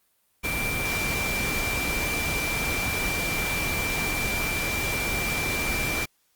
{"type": "tone in noise", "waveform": "sine", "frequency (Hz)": 2355, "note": "D7", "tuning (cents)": 4, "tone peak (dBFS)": -28, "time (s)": [0.43, 6.06], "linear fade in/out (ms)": 20, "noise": "pink", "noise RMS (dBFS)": -29, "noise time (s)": [0.43, 6.06], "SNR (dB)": -2, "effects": ["white hiss -68 dBFS RMS until 6.35 s", "Opus 32 kbps"]}